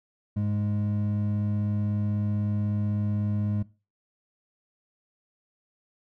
triangle tone pair together, 103.85 / 207.7 Hz, G#2 / G#3, 0 / 0 cents, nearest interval octave, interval 1200 cents, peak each -24 / -27 dBFS, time 0.36-3.63 s, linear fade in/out 10 ms, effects noise-tail reverb RT60 0.3 s tail -19 dB re dry

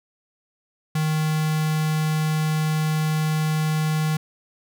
square tone with notch filter, 155.56 Hz, D#3, in tune, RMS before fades -22 dBFS, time 0.95-4.17 s, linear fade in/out 5 ms, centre 520 Hz, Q 1.7, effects none

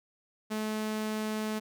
sawtooth tone, 215.8 Hz, A3, 33 cents flat, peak -27 dBFS, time 0.5-1.6 s, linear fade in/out 20 ms, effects none

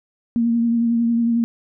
sine tone with vibrato, 233.1 Hz, A#3, in tune, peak -15 dBFS, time 0.36-1.44 s, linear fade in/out 0 ms, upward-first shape triangle, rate 11 Hz, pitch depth 29 cents each way, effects none

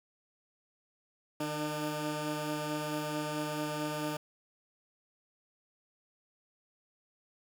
15% pulse tone pair together, 152.42 / 300.3 Hz, D#3 / D4, -35 / +39 cents, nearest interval octave, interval 1174 cents, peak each -31 / -29 dBFS, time 1.4-4.17 s, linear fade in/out 5 ms, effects none

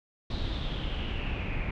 brown noise with low-pass filter sweep, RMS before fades -32 dBFS, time 0.3-1.71 s, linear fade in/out 5 ms, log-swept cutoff 4000 to 2300 Hz, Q 6.9, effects none

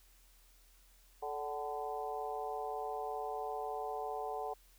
harmonic tone with a mistuned harmonic, 145.3 Hz, D3, 18 cents flat, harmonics 3 / 4 / 5 / 6 / 7, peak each -42 / -47 / -40 / -46 / -48 dBFS, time 1.22-4.54 s, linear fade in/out 10 ms, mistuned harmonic 5, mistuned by +52 cents, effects added 42 Hz sine -63 dBFS peak until 4.78 s + white hiss -67 dBFS RMS until 4.78 s

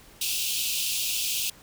pink high-pass noise, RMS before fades -28 dBFS, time 0.21-1.5 s, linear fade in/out 5 ms, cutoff 2500 Hz, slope 96 dB/octave, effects pink hiss -52 dBFS RMS until 1.62 s

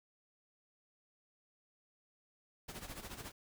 pink noise with tremolo, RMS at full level -45 dBFS, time 2.68-3.32 s, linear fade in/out 10 ms, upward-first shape sine, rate 14 Hz, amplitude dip 70%, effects none

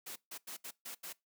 white noise bursts at uneven times, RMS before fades -45 dBFS, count 6, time 0.06-0.16 / 0.31-0.38 / 0.47-0.57 / 0.64-0.71 / 0.85-0.95 / 1.03-1.13 s, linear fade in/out 10 ms, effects noise-tail reverb RT60 0.2 s tail -22 dB re dry + high-pass 200 Hz 12 dB/octave

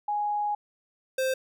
sine / square tone pair in turn, 830.6 / 523.2 Hz, G#5 / C5, 0 / 0 cents, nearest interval minor sixth, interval 800 cents, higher first, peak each -25 dBFS, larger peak neither, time 0.08-0.55 / 1.18-1.34 s, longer first, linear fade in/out 5 ms, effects none

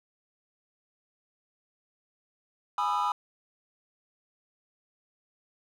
triangle chord, E major seventh, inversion first, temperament equal with one note detuned, 830.6 / 987.8 / 1228.1 / 1318.5 Hz, G#5 / B5 / D#6 / E6, 0 / 0 / -23 / 0 cents, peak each -29 / -27 / -28 / -32 dBFS, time 2.78-3.12 s, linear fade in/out 2 ms, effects tanh soft clip ceiling -17 dBFS

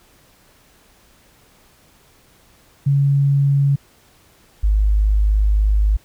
sine tone pair in turn, 140 / 51.73 Hz, C#3 / G#1, +18 / -6 cents, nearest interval octave + perfect fourth, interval 1724 cents, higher first, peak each -12 dBFS, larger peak neither, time 2.86-3.76 / 4.63-5.97 s, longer second, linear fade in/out 10 ms, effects pink hiss -53 dBFS RMS until 6.04 s

